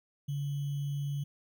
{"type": "tone with sample-and-hold", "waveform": "sine", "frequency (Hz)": 142.3, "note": "C#3", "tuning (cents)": 46, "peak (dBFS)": -31, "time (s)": [0.28, 1.24], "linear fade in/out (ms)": 10, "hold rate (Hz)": 3150, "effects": []}